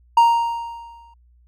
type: tone with exponential decay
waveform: triangle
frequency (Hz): 932.3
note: A#5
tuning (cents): 0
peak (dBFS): -6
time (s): 0.17-1.14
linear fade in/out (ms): 5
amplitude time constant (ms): 210
effects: added 60 Hz sine -51 dBFS peak until 1.47 s